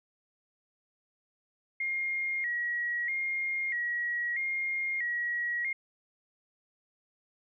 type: tone with vibrato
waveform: sine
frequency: 2017 Hz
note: B6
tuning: 36 cents sharp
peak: -29 dBFS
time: 1.8-5.73 s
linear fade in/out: 5 ms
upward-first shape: square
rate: 0.78 Hz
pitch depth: 93 cents each way
effects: none